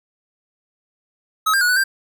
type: tone with pitch steps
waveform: square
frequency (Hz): 1279 / 1595 / 1457 / 1489 / 1580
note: D#6 / G6 / F#6 / F#6 / G6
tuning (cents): +47 / +30 / -27 / +11 / +13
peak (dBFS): -15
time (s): 1.46-1.84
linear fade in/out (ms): 10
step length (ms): 76
effects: none